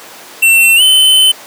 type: tone with pitch glide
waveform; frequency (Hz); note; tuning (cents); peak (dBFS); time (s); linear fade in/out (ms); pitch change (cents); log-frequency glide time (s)
square; 2701 to 3049; E7 to G7; +42 to -49; -5; 0.42-1.32; 10; +209; 0.76-0.82
effects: pink hiss -32 dBFS RMS until 1.46 s + high-pass 400 Hz 12 dB/octave